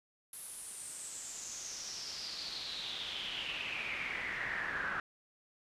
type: noise with band-pass filter sweep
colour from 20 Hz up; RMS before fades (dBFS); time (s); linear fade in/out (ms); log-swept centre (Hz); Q
brown; -41; 0.33-5; 2; 11000 to 1500; 6.2
effects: resampled to 32000 Hz